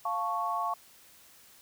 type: chord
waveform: sine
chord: F augmented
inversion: none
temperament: equal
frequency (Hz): 698.5 / 880 / 1108.7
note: F5 / A5 / C#6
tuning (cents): 0 / 0 / 0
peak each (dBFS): -34 / -35 / -31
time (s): 0.05-0.74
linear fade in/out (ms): 5
effects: white hiss -57 dBFS RMS until 1.61 s